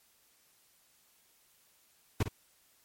brown noise with echo, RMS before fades -27 dBFS, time 2.2-2.23 s, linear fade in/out 5 ms, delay 54 ms, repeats 1, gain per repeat -9 dB, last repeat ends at 2.284 s, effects white hiss -67 dBFS RMS until 2.84 s + MP3 64 kbps

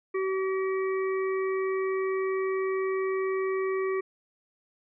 harmonic tone, 381.3 Hz, G4, 48 cents flat, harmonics 1 / 3 / 5 / 6, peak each -26 / -36 / -40 / -42 dBFS, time 0.14-4.01 s, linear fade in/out 10 ms, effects none

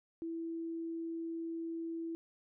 sine tone, 330.4 Hz, E4, 4 cents sharp, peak -37 dBFS, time 0.22-2.15 s, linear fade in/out 0 ms, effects none

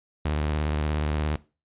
sawtooth tone with vibrato, 75.5 Hz, D2, 48 cents sharp, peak -20 dBFS, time 0.25-1.36 s, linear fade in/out 5 ms, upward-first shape sine, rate 17 Hz, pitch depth 73 cents each way, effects noise-tail reverb RT60 0.3 s tail -19 dB re dry + resampled to 8000 Hz

